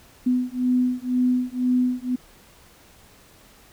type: beating tone pair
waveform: sine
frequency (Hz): 249.6 / 251.6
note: B3 / B3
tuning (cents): +19 / +32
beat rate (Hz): 2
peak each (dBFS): -22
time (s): 0.26-2.16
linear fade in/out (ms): 10
effects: pink hiss -52 dBFS RMS until 3.72 s